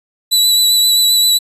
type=tone with vibrato; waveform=sawtooth; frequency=3951 Hz; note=B7; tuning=in tune; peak=-6 dBFS; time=0.31-1.39 s; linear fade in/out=20 ms; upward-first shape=triangle; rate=7.6 Hz; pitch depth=24 cents each way; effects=resampled to 32000 Hz